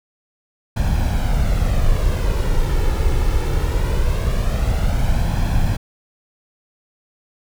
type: noise with flanger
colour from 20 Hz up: brown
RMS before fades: -17 dBFS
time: 0.76-5.77 s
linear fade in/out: 10 ms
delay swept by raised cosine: 1.2 to 2.3 ms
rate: 0.21 Hz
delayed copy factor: +0.55
effects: none